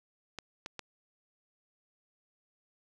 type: clicks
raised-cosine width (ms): 0.2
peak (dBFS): -22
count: 3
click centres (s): 0.387 / 0.661 / 0.793
effects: none